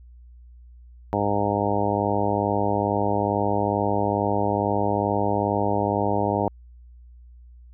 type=harmonic tone; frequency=102.3 Hz; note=G#2; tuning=26 cents flat; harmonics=1 / 2 / 3 / 4 / 5 / 6 / 7 / 8 / 9; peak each=-29 / -29 / -29 / -29 / -29 / -29 / -29 / -29 / -29 dBFS; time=1.13-6.48 s; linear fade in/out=0 ms; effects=added 60 Hz sine -44 dBFS peak until 7.73 s